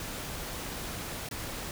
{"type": "noise with dropouts", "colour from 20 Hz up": "pink", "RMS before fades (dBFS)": -38, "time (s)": [0, 1.71], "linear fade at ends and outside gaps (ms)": 1, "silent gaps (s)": [1.288, 1.311], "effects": []}